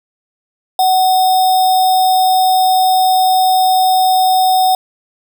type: tone with sample-and-hold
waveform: sine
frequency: 747 Hz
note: F#5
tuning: 16 cents sharp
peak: -8 dBFS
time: 0.79-4.75 s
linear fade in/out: 2 ms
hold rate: 4410 Hz
effects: none